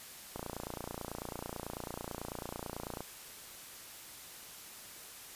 click train, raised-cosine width 1 ms, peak -25 dBFS, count 78, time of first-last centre 0.36-3.006 s, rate 29.1 Hz, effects white hiss -50 dBFS RMS until 5.35 s + resampled to 32000 Hz

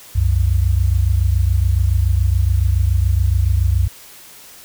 sine tone pair together, 65.41 / 92.5 Hz, C2 / F#2, 0 / 0 cents, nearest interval tritone, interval 600 cents, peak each -15 dBFS, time 0.15-3.88 s, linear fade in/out 10 ms, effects white hiss -41 dBFS RMS until 4.64 s

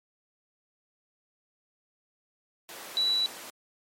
sine tone in noise, 3939 Hz, B7, 5 cents flat, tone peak -23 dBFS, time 2.97-3.26 s, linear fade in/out 0 ms, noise pink, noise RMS -41 dBFS, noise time 2.69-3.5 s, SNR +15 dB, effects high-pass 400 Hz 12 dB/octave + MP3 64 kbps

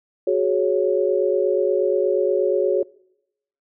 sine chord, F# suspended second, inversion none, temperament equal with one note detuned, 370 / 418.4 / 554.4 Hz, F#4 / G#4 / C#5, 0 / +13 / 0 cents, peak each -20 / -21 / -21 dBFS, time 0.27-2.83 s, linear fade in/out 5 ms, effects noise-tail reverb RT60 0.8 s tail -23 dB re dry

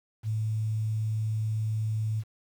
sine tone with quantisation, 109.1 Hz, A2, 14 cents flat, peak -26 dBFS, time 0.23-2.24 s, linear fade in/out 50 ms, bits 9, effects none

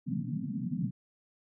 white band-pass noise, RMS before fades -34 dBFS, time 0.06-0.91 s, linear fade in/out 20 ms, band 120 to 260 Hz, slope 96 dB/octave, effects none

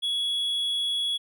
triangle tone, 3362 Hz, G#7, 20 cents sharp, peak -23 dBFS, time 0.02-1.18 s, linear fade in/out 20 ms, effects none

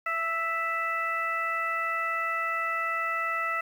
harmonic tone with a mistuned harmonic, 659.3 Hz, E5, in tune, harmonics 1 / 2 / 3 / 4, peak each -38 / -29 / -31 / -37 dBFS, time 0.06-3.61 s, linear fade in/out 5 ms, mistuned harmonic 1, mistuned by +16 cents, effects 9-bit

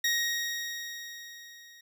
20% pulse tone with level ramp, 1879 Hz, A#6, 13 cents sharp, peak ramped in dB -19 to -46 dBFS, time 0.04-1.81 s, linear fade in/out 5 ms, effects none

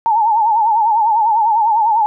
sine tone with vibrato, 880 Hz, A5, in tune, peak -10 dBFS, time 0.06-2.06 s, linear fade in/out 0 ms, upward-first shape sine, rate 10 Hz, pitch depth 100 cents each way, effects none

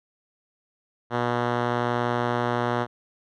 5% pulse tone with low-pass filter, 120.8 Hz, B2, 38 cents flat, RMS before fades -25 dBFS, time 1.1-2.87 s, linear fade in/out 50 ms, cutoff 2300 Hz, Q 0.57, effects none

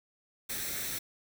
white noise with comb filter, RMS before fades -36 dBFS, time 0.49-0.99 s, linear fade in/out 10 ms, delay 0.51 ms, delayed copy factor +0.55, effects none

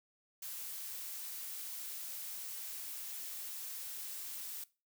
blue noise, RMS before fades -44 dBFS, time 0.42-4.64 s, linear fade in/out 5 ms, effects noise-tail reverb RT60 0.3 s tail -20 dB re dry

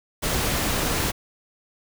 pink noise, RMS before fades -24 dBFS, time 0.22-1.12 s, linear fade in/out 20 ms, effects none

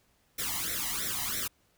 white noise with flanger, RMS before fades -33 dBFS, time 0.38-1.48 s, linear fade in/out 10 ms, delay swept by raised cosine 0.52 to 1.03 ms, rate 3 Hz, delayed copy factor +0.95, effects pink hiss -69 dBFS RMS until 1.77 s

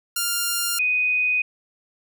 5% pulse / sine tone pair in turn, 1399 / 2493 Hz, F6 / D#7, +3 / +3 cents, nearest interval minor seventh, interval 1000 cents, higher second, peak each -10 / -18 dBFS, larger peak first, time 0.16-0.79 / 0.79-1.42 s, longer neither, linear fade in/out 5 ms, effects none

